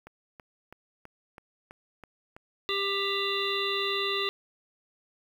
click train, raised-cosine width 0.5 ms, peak -30 dBFS, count 9, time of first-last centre 0.07-2.693 s, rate 3.05 Hz
harmonic tone, 396.1 Hz, G4, 18 cents sharp, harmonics 1 / 3 / 5 / 7 / 9 / 10, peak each -32 / -34 / -36 / -34 / -33 / -35 dBFS, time 2.69-4.29 s, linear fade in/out 0 ms
effects 9-bit

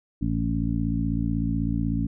harmonic tone with a mistuned harmonic, 56.1 Hz, A1, 34 cents sharp, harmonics 1 / 2 / 3 / 4 / 5, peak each -29 / -29 / -29 / -29 / -29 dBFS, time 0.21-2.07 s, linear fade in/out 10 ms, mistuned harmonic 1, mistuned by -61 cents, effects none

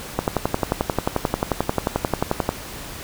click train, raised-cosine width 1 ms, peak -4 dBFS, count 27, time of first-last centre 0.19-2.491 s, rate 11.3 Hz, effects pink hiss -35 dBFS RMS until 3.03 s

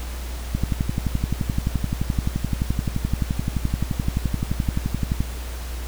click train, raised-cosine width 5 ms, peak -9 dBFS, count 55, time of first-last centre 0.55-5.205 s, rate 11.6 Hz, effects added 60 Hz sine -28 dBFS peak until 5.87 s + pink hiss -38 dBFS RMS until 5.87 s

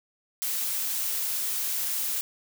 blue noise, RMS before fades -29 dBFS, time 0.42-2.21 s, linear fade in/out 0 ms, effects none

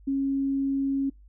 sine tone, 273.6 Hz, C#4, 23 cents flat, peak -23 dBFS, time 0.07-1.1 s, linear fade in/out 10 ms, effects noise-tail reverb RT60 0.2 s tail -25 dB re dry + added 50 Hz sine -49 dBFS peak until 1.28 s

